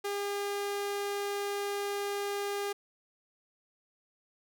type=tone; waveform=sawtooth; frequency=404.1 Hz; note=G#4; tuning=47 cents flat; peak=-28 dBFS; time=0.04-2.73 s; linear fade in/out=10 ms; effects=none